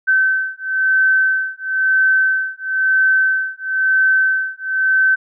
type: beating tone pair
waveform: sine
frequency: 1537 / 1538 Hz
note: G6 / G6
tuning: -35 / -33 cents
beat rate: 1 Hz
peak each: -16 dBFS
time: 0.07-5.16 s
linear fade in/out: 20 ms
effects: none